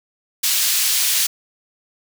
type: high-pass noise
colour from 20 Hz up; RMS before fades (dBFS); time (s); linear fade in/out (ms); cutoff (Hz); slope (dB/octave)
pink; -18; 0.43-1.27; 10; 3600; 12
effects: none